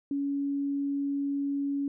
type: tone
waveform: sine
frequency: 280.9 Hz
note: C#4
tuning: 23 cents sharp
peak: -27 dBFS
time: 0.11-1.88 s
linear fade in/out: 2 ms
effects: none